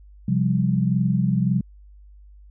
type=chord; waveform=sine; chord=C suspended fourth; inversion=none; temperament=just; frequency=130.81 / 174.42 / 196.22 Hz; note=C3 / F3 / G3; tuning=0 / -2 / +2 cents; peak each=-22 dBFS; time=0.28-1.61 s; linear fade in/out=5 ms; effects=added 50 Hz sine -44 dBFS peak until 2.5 s